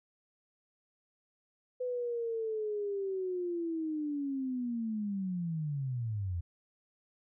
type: linear sweep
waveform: sine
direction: down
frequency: 504 to 82.41 Hz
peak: -32 dBFS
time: 1.8-6.41 s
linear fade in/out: 10 ms
effects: none